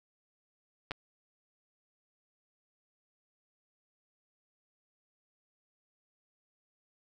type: clicks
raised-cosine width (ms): 0.3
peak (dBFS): -20 / -21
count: 2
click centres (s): 0.91 / 0.917
effects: none